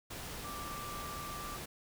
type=tone in noise; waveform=sine; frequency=1174.7 Hz; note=D6; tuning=in tune; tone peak=-43 dBFS; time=0.44-1.57 s; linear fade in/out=10 ms; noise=pink; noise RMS=-44 dBFS; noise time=0.1-1.66 s; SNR=-2 dB; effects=none